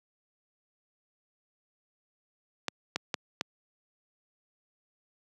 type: clicks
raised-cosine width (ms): 0.2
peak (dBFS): -11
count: 4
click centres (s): 2.683 / 2.96 / 3.142 / 3.411
effects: high-pass 150 Hz 12 dB/octave